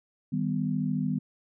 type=chord; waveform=sine; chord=Eb augmented; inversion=none; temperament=equal with one note detuned; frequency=155.56 / 196 / 249.7 Hz; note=Eb3 / G3 / B3; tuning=0 / 0 / +19 cents; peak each=-30 dBFS; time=0.32-1.19 s; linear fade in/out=10 ms; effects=none